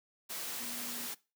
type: tone in noise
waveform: sine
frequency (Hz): 240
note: B3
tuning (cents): -49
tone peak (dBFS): -48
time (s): 0.59-1.08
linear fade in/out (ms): 20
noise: white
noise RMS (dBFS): -40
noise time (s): 0.29-1.15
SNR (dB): -11
effects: noise-tail reverb RT60 0.3 s tail -21 dB re dry + high-pass 150 Hz 12 dB/octave